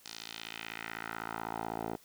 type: tone with band-pass filter sweep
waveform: 10% pulse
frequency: 56 Hz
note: A1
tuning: 31 cents sharp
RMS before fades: -41 dBFS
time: 0.04-1.97 s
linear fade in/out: 20 ms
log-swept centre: 5200 to 550 Hz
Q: 1.8
effects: white hiss -61 dBFS RMS until 2.04 s